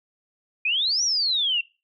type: exponential two-way sweep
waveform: sine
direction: up then down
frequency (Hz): 2420 to 5920 to 2697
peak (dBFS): -20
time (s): 0.65-1.61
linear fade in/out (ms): 5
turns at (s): 1.03
effects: noise-tail reverb RT60 0.3 s tail -23 dB re dry